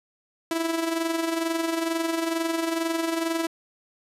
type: tone with amplitude modulation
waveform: sawtooth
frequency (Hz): 329.6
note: E4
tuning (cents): 0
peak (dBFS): -18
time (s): 0.51-3.47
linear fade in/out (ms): 2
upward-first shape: sine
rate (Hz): 22.2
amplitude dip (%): 55
effects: resampled to 32000 Hz